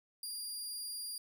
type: tone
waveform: 20% pulse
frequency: 4807 Hz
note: D8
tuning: 39 cents sharp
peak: -34 dBFS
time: 0.23-1.18 s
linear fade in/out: 2 ms
effects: none